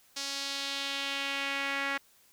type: tone with band-pass filter sweep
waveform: sawtooth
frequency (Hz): 277.2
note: C#4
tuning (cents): 0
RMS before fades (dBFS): -34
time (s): 0.16-1.98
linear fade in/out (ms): 10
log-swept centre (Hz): 5200 to 1900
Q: 1.9
effects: white hiss -63 dBFS RMS until 2.32 s